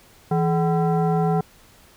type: tone with frequency modulation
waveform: sine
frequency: 164.81 Hz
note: E3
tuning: in tune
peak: -17 dBFS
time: 0.31-1.41 s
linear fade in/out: 5 ms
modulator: 591 Hz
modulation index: 1
effects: pink hiss -52 dBFS RMS until 1.96 s